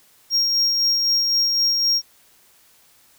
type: tone with tremolo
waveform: triangle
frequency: 5580 Hz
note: F8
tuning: 2 cents flat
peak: -14 dBFS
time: 0.3-2.02 s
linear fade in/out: 50 ms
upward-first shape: sine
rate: 3.9 Hz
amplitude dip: 30%
effects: white hiss -55 dBFS RMS until 3.18 s